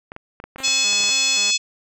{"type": "clicks", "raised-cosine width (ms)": 0.5, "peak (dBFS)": -19, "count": 11, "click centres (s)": [0.119, 0.164, 0.401, 0.44, 0.56, 0.603, 0.68, 0.93, 1.005, 1.038, 1.091]}
{"type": "tone with vibrato", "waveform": "5% pulse", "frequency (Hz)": 233.1, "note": "A#3", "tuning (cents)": 0, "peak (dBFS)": -22, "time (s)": [0.58, 1.51], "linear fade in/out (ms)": 5, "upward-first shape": "square", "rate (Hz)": 1.9, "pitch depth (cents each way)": 230}
{"type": "harmonic tone", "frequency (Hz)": 856, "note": "A5", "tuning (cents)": -48, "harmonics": [3, 4, 5, 6, 7, 8, 9], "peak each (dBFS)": [-22, -23, -24, -25, -25, -26, -27], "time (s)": [0.63, 1.58], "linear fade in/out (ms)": 20}
{"effects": []}